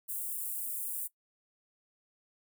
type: high-pass noise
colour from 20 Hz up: white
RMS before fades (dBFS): -37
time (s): 0.08-1.08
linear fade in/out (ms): 20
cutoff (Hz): 8400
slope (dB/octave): 48
effects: noise-tail reverb RT60 0.1 s tail -19 dB re dry